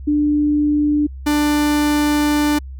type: tone pair in turn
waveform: sine / 45% pulse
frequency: 295.9 / 295.9 Hz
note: D4 / D4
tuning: +13 / +13 cents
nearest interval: unison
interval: 0 cents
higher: neither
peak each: -13 / -14 dBFS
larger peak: first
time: 0.07-1.07 / 1.26-2.59 s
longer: second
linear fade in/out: 10 ms
effects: added 66 Hz sine -29 dBFS peak until 2.79 s